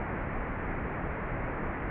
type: low-pass noise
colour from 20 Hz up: pink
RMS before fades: -34 dBFS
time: 0-1.9 s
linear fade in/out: 0 ms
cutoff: 2200 Hz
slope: 48 dB/octave
effects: none